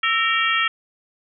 harmonic tone with a mistuned harmonic, 462.6 Hz, A#4, 13 cents flat, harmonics 3 / 4 / 5 / 6 / 7, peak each -22 / -23 / -24 / -25 / -25 dBFS, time 0.03-0.68 s, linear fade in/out 5 ms, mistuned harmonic 3, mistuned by -85 cents, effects none

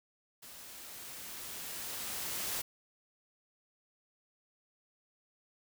white noise with level ramp, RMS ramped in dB -51 to -36 dBFS, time 0.42-2.62 s, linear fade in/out 10 ms, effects none

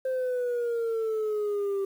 sine exponential sweep, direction down, 523.3 to 390 Hz, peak -23 dBFS, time 0.05-1.85 s, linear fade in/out 5 ms, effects tanh soft clip ceiling -25 dBFS + 9-bit

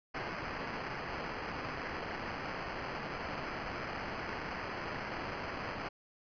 violet noise with sample-and-hold, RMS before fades -40 dBFS, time 0.14-5.89 s, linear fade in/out 10 ms, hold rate 3675 Hz, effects resampled to 11025 Hz

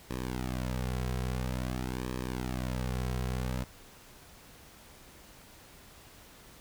sawtooth tone with flanger, 62.9 Hz, B1, 32 cents sharp, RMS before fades -34 dBFS, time 0.1-3.64 s, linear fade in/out 5 ms, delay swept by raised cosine 1.4 to 3.4 ms, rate 0.49 Hz, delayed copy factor -0.9, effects pink hiss -54 dBFS RMS until 6.6 s

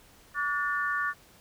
sine tone cluster, 1147 / 1448 / 1778 Hz, D6 / F#6 / A6, -41 / -38 / +18 cents, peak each -31 dBFS, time 0.34-1.14 s, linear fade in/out 50 ms, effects pink hiss -57 dBFS RMS until 1.4 s

